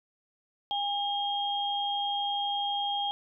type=tone pair together; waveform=sine; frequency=810 / 3236 Hz; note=G#5 / G#7; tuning=-43 / -46 cents; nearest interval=2 octaves; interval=2397 cents; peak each=-30 / -31 dBFS; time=0.71-3.11 s; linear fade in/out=0 ms; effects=none